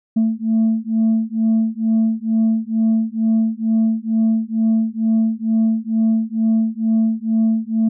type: beating tone pair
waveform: sine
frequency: 221.8 / 224 Hz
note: A3 / A3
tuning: +14 / +31 cents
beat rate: 2.2 Hz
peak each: -16 dBFS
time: 0.16-7.89 s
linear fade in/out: 10 ms
effects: tanh soft clip ceiling -10 dBFS